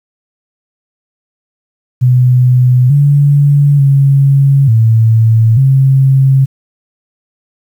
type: tone with pitch steps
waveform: sine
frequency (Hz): 125.6 / 143.2 / 138.3 / 112.4 / 134.5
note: B2 / D3 / C#3 / A2 / C3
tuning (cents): +30 / -43 / -4 / +37 / +48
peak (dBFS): -4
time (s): 2.01-6.46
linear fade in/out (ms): 20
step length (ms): 890
effects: 7-bit